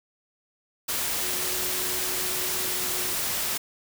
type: tone in noise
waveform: sine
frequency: 366.8 Hz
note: F#4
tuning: 15 cents flat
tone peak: -39 dBFS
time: 1.22-3.14 s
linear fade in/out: 10 ms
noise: white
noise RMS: -28 dBFS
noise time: 0.88-3.58 s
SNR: -14 dB
effects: none